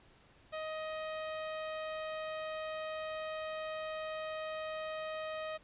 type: tone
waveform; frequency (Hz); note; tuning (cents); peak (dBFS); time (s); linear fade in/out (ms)
sawtooth; 627; D#5; +13; -34; 0.52-5.58; 20
effects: pink hiss -63 dBFS RMS until 5.63 s + resampled to 8000 Hz